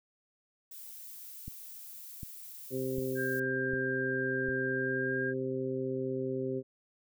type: noise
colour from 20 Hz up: violet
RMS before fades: -47 dBFS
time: 0.71-3.4 s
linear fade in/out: 5 ms
type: click train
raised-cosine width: 5 ms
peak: -29 dBFS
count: 5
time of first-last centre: 1.48-4.488 s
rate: 1.33 Hz
type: harmonic tone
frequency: 130.81 Hz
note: C3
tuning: in tune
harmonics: 1 / 2 / 3 / 4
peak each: -40 / -37 / -34 / -40 dBFS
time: 2.7-6.63 s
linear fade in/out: 50 ms
type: tone with pitch glide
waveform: sine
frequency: 1594 to 1610.7 Hz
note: G6 to G6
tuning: +28 to +47 cents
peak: -33 dBFS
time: 3.15-5.34 s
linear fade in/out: 50 ms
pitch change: +19 cents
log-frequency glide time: 4.73-5.21 s
effects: none